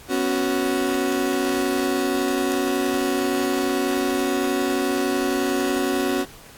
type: chord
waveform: 35% pulse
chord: B suspended second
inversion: none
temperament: just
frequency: 246.9 / 277.8 / 370.4 Hz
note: B3 / C#4 / F#4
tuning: 0 / +4 / +2 cents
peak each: -26 / -22 / -22 dBFS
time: 0.08-6.26 s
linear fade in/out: 50 ms
effects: pink hiss -45 dBFS RMS until 6.57 s + AAC 64 kbps